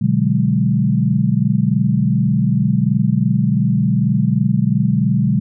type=chord; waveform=sine; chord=G# half-diminished seventh; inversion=first; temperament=equal; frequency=123.47 / 146.83 / 185 / 207.7 Hz; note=B2 / D3 / F#3 / G#3; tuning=0 / 0 / 0 / 0 cents; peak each=-18 dBFS; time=0.01-5.4 s; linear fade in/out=10 ms; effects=none